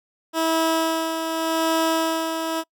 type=tone with tremolo; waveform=15% pulse; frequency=324.6 Hz; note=E4; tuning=27 cents flat; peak=-12 dBFS; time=0.33-2.64 s; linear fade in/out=50 ms; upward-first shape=sine; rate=0.85 Hz; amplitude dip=50%; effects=noise-tail reverb RT60 0.1 s tail -26 dB re dry